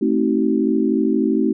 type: chord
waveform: sine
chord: A diminished seventh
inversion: none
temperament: just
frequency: 220 / 264 / 316.8 / 380.2 Hz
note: A3 / C4 / Eb4 / Gb4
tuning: 0 / +16 / +31 / +47 cents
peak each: -20 / -20 / -20 / -22 dBFS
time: 0.01-1.53 s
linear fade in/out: 10 ms
effects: none